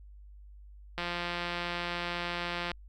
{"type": "click train", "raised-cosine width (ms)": 0.3, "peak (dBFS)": -18, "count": 303, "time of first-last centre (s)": [0.98, 2.716], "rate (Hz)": 174, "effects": ["added 50 Hz sine -48 dBFS peak until 2.88 s", "Opus 48 kbps"]}